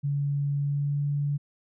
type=tone with pitch glide; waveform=sine; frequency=142.4 to 143.97 Hz; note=C#3 to D3; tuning=+47 to -34 cents; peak=-24 dBFS; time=0.03-1.38 s; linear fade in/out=20 ms; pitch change=+19 cents; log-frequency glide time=0.58-1.02 s; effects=none